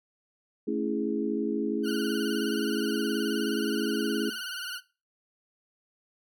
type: chord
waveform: sine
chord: A major seventh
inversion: none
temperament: equal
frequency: 220 / 277.2 / 329.6 / 415.3 Hz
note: A3 / C#4 / E4 / G#4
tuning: 0 / 0 / 0 / 0 cents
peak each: -32 dBFS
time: 0.67-4.3 s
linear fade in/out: 10 ms
type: tone with vibrato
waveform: 20% pulse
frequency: 1465 Hz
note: F#6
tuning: 18 cents flat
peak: -29 dBFS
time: 1.83-4.81 s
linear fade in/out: 50 ms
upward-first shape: sine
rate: 19 Hz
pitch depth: 78 cents each way
effects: noise-tail reverb RT60 0.3 s tail -18 dB re dry